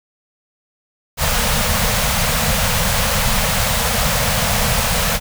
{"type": "band-stop noise", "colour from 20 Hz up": "pink", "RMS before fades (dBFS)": -17, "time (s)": [1.17, 5.2], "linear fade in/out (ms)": 50, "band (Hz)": [230, 460], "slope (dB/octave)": 96, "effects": []}